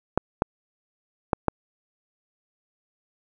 clicks, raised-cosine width 1 ms, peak -5 dBFS, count 4, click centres 0.176 / 0.421 / 1.332 / 1.483 s, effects none

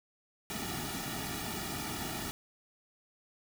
pink noise with comb filter, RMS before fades -38 dBFS, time 0.5-2.31 s, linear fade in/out 0 ms, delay 1.9 ms, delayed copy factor -0.95, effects none

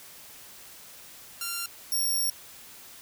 5% pulse tone pair in turn, 1383 / 5559 Hz, F6 / F8, -17 / -9 cents, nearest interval 2 octaves, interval 2408 cents, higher second, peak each -19 dBFS, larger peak neither, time 1.41-1.66 / 1.92-2.3 s, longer second, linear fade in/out 2 ms, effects white hiss -48 dBFS RMS until 3.01 s

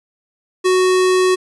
square tone, 370 Hz, F#4, in tune, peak -12 dBFS, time 0.64-1.36 s, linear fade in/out 20 ms, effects resampled to 24000 Hz

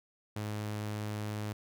sawtooth tone, 105.6 Hz, G#2, 29 cents sharp, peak -31 dBFS, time 0.36-1.53 s, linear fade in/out 5 ms, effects none

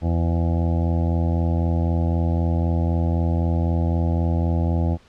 harmonic tone, 83.9 Hz, E2, 31 cents sharp, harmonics 1 / 2 / 3 / 4 / 6 / 7 / 8 / 9 / 10, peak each -19 / -25 / -29 / -31 / -35 / -36 / -37 / -38 / -39 dBFS, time 0.01-4.98 s, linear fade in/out 50 ms, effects pink hiss -54 dBFS RMS until 5.08 s + low-pass 5000 Hz 12 dB/octave

